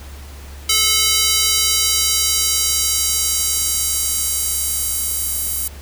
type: tone with high-pass filter sweep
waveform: square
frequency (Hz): 433.8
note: A4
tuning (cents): -25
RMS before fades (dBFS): -18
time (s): 0.69-5.68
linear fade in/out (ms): 5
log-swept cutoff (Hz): 3500 to 11000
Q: 1
effects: added 70 Hz sine -33 dBFS peak until 5.81 s + pink hiss -41 dBFS RMS until 5.81 s